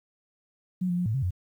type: tone with pitch steps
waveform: sine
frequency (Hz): 182.9 / 175.9 / 178.1 / 109.3 / 134.5 / 90.6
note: F#3 / F3 / F3 / A2 / C3 / F#2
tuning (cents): -20 / +13 / +34 / -11 / +48 / -36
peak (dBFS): -24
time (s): 0.81-1.308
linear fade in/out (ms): 10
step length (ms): 83
effects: 10-bit